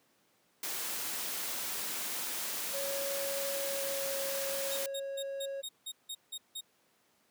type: noise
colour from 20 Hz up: white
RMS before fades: -37 dBFS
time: 0.63-4.86 s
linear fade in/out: 2 ms
type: tone with pitch glide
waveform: triangle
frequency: 554.4 to 549.3 Hz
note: C#5 to C#5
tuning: 0 to -16 cents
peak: -34 dBFS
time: 2.73-5.62 s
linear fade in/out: 20 ms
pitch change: -16 cents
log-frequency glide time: 3.55-4.02 s
type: tone bursts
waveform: sawtooth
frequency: 3729 Hz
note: A#7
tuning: in tune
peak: -35 dBFS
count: 9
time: 4.71-6.61 s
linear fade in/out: 10 ms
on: 60 ms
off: 170 ms
effects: pink hiss -70 dBFS RMS until 7.3 s + high-pass 200 Hz 12 dB/octave